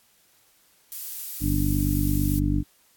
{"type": "noise", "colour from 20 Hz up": "violet", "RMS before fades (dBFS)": -33, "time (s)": [0.92, 2.39], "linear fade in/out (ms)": 0}
{"type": "harmonic tone", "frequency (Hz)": 49, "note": "G1", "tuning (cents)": 0, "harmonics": [1, 2, 3, 4, 5, 6], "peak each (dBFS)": [-25, -27, -28, -33, -31, -26], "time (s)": [1.4, 2.64], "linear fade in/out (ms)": 50}
{"effects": ["white hiss -61 dBFS RMS until 2.96 s", "AAC 64 kbps"]}